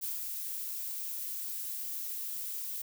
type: noise with ADSR envelope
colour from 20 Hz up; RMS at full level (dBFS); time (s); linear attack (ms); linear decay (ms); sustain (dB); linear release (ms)
violet; -35; 0.01-2.82; 26; 150; -3; 4
effects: none